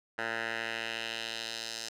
10% pulse tone with band-pass filter sweep, 113.9 Hz, A#2, 40 cents flat, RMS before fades -37 dBFS, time 0.18-1.89 s, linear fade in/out 5 ms, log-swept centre 1500 to 5400 Hz, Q 1.7, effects none

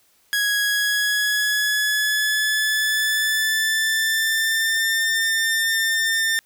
sawtooth tone with pitch glide, 1661.2 to 1801.1 Hz, G#6 to A6, 0 to +40 cents, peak -15 dBFS, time 0.33-6.39 s, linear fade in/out 0 ms, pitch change +140 cents, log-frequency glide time 0.62-4.91 s, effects white hiss -60 dBFS RMS until 6.45 s

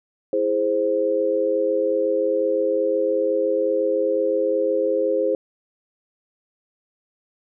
sine chord, E augmented, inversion none, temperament equal, 329.6 / 415.3 / 523.3 Hz, E4 / G#4 / B#4, 0 / 0 / 0 cents, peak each -26 / -23 / -20 dBFS, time 0.33-5.35 s, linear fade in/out 2 ms, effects none

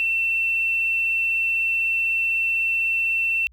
sine tone with quantisation, 2692 Hz, E7, 36 cents sharp, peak -19 dBFS, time 0-3.47 s, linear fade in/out 0 ms, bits 8, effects added 60 Hz sine -50 dBFS peak until 3.52 s

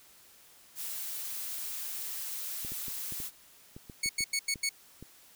blue noise, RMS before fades -38 dBFS, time 0.75-3.31 s, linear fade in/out 50 ms
clicks, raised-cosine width 3 ms, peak -32 dBFS, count 11, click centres 2.649 / 2.72 / 2.882 / 3.123 / 3.202 / 3.765 / 3.898 / 4.06 / 4.207 / 4.558 / 5.026 s
15% pulse tone bursts, 2217 Hz, C#7, in tune, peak -22 dBFS, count 5, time 4.03-4.692 s, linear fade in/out 5 ms, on 62 ms, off 88 ms
effects white hiss -58 dBFS RMS until 5.35 s

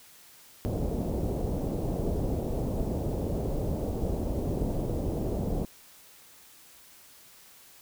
pink low-pass noise, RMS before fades -30 dBFS, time 0.65-5.65 s, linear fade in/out 0 ms, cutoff 620 Hz, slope 24 dB/octave, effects white hiss -54 dBFS RMS until 7.81 s

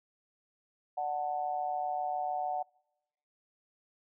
sine tone with amplitude modulation, 740 Hz, F#5, in tune, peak -27 dBFS, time 0.97-2.63 s, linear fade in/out 10 ms, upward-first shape sine, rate 147 Hz, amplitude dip 80%, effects noise-tail reverb RT60 0.9 s tail -26 dB re dry

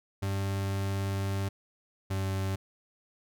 40% pulse tone pair in turn, 98 / 96.37 Hz, G2 / G2, 0 / -29 cents, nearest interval unison, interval 29 cents, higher first, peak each -28 dBFS, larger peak neither, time 0.22-1.49 / 2.1-2.56 s, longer first, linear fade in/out 10 ms, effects none

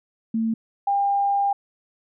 sine tone pair in turn, 224.7 / 800.7 Hz, A3 / G5, +37 / +37 cents, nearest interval octave + minor seventh, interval 2200 cents, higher second, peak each -20 / -18 dBFS, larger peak second, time 0.34-0.54 / 0.87-1.53 s, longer second, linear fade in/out 5 ms, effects none

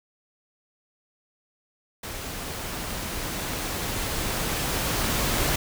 pink noise with level ramp, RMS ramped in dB -35 to -24 dBFS, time 2.03-5.56 s, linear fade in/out 5 ms, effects none

